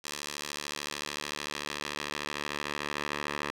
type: tone with band-pass filter sweep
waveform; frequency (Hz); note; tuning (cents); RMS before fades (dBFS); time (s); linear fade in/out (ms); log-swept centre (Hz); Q
10% pulse; 73.42; D2; 0; -37; 0.04-3.51; 5; 5600 to 1900; 0.77
effects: 9-bit